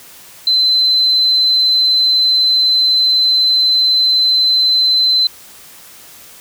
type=tone; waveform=sine; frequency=4058 Hz; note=B7; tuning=46 cents sharp; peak=-9 dBFS; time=0.47-5.27 s; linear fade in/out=2 ms; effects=white hiss -39 dBFS RMS until 6.4 s